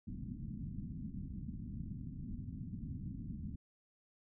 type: low-pass noise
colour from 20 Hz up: white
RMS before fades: -44 dBFS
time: 0.07-3.56 s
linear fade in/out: 10 ms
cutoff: 250 Hz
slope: 48 dB/octave
effects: none